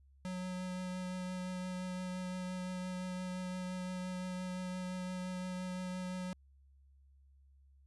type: tone with vibrato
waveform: square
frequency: 183.2 Hz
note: F#3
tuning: 17 cents flat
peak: -39 dBFS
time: 0.25-6.33 s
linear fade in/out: 0 ms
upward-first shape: triangle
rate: 5.8 Hz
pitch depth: 13 cents each way
effects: added 68 Hz sine -61 dBFS peak until 7.86 s + resampled to 24000 Hz